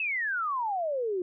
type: exponential sweep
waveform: sine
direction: down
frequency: 2672 to 349.2 Hz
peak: -27 dBFS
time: 0-1.22 s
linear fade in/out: 2 ms
effects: none